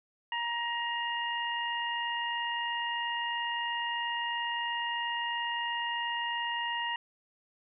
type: harmonic tone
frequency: 943 Hz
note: A#5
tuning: 20 cents sharp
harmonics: 1 / 2 / 3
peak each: -34 / -35 / -36 dBFS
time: 0.32-6.96 s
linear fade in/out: 2 ms
effects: none